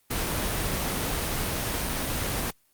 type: noise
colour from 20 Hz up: pink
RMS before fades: -28 dBFS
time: 0.1-2.51 s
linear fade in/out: 10 ms
effects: white hiss -66 dBFS RMS until 2.73 s + Opus 24 kbps